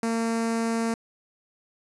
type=tone with notch filter; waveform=sawtooth; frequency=228.3 Hz; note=A#3; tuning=36 cents flat; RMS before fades=-26 dBFS; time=0.03-0.94 s; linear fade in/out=2 ms; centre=3300 Hz; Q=1.5; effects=resampled to 24000 Hz